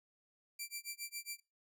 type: tone with tremolo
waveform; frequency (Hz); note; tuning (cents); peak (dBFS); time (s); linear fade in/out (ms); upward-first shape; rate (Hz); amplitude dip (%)
10% pulse; 2349; D7; 0; -31; 0.59-1.4; 5; sine; 7.3; 100
effects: noise-tail reverb RT60 0.3 s tail -25 dB re dry